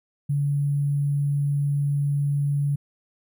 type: tone with sample-and-hold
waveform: sine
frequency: 143 Hz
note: D3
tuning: 46 cents flat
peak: -20 dBFS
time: 0.29-2.76 s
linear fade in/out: 10 ms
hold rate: 11025 Hz
effects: none